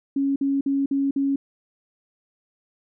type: tone bursts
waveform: sine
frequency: 276.2 Hz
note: C#4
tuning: 6 cents flat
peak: -19 dBFS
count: 5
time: 0.16-1.36 s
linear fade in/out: 5 ms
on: 200 ms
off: 50 ms
effects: none